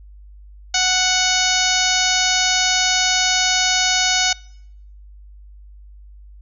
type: harmonic tone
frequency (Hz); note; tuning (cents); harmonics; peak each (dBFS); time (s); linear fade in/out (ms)
740; F#5; 0; 1 / 2 / 3 / 4 / 5 / 6 / 7 / 8 / 9; -24 / -24 / -24 / -24 / -24 / -24 / -24 / -24 / -24; 0.74-4.33; 5
effects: noise-tail reverb RT60 0.8 s tail -26 dB re dry + added 50 Hz sine -39 dBFS peak until 6.41 s